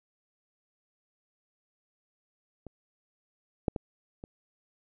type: clicks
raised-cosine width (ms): 2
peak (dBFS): -29 / -12 / -19 / -28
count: 4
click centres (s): 2.667 / 3.682 / 3.762 / 4.239
effects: none